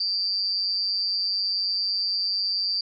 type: tone with amplitude modulation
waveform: sine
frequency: 4699 Hz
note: D8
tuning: in tune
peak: -19 dBFS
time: 0-2.81 s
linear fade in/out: 5 ms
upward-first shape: sine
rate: 191 Hz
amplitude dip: 75%
effects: MP3 96 kbps